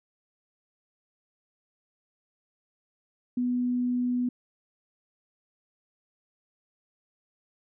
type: tone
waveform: sine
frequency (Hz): 246.9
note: B3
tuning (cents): 0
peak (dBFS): -24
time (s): 3.37-4.29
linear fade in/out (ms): 5
effects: none